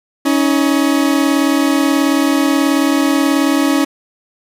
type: tone pair together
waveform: 40% pulse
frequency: 278.6 / 317.1 Hz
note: C#4 / D#4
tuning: +9 / +33 cents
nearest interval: major second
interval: 224 cents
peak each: -12 / -15 dBFS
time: 0.25-3.85 s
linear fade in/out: 10 ms
effects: resampled to 32000 Hz + 7-bit